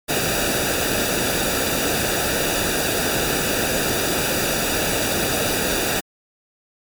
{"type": "noise with comb filter", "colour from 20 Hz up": "pink", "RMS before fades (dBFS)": -21, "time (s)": [0.08, 6.01], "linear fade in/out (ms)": 20, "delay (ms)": 0.94, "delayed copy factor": -0.7, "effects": ["MP3 96 kbps"]}